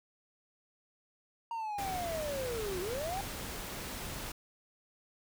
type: linear two-way sweep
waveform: triangle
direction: down then up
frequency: 935 to 349.2 to 811 Hz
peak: -33 dBFS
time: 1.51-3.21 s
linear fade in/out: 2 ms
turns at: 2.8 s
type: noise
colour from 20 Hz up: pink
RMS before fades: -41 dBFS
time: 1.78-4.32 s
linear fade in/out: 5 ms
effects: none